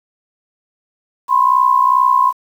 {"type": "tone pair together", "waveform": "sine", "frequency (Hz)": [1002.6, 1065], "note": ["B5", "C6"], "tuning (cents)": [26, 30], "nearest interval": "minor second", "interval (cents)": 104, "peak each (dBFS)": -12, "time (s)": [1.28, 2.33], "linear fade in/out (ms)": 50, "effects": ["7-bit"]}